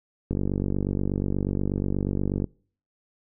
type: click train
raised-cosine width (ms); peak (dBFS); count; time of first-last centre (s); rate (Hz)
3; -13; 104; 0.31-2.443; 48.3
effects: noise-tail reverb RT60 0.5 s tail -26 dB re dry